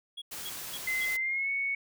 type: tone bursts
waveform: triangle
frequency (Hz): 3330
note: G#7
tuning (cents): +4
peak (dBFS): -36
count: 4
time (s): 0.17-1.056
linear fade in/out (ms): 10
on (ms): 49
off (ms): 230
type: noise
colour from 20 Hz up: white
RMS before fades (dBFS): -40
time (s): 0.31-1.17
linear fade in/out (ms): 10
type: tone with pitch glide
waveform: sine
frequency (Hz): 2058 to 2218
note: C7 to C#7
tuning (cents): -29 to 0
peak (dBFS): -28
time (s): 0.87-1.75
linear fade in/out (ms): 5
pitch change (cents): +129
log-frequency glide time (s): 1.16-1.5
effects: none